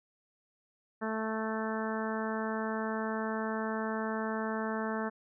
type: harmonic tone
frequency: 220 Hz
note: A3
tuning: in tune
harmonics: 1 / 2 / 3 / 4 / 5 / 6 / 7 / 8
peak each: -35 / -38 / -40 / -41 / -42 / -43 / -43 / -44 dBFS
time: 1.01-5.1 s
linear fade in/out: 20 ms
effects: none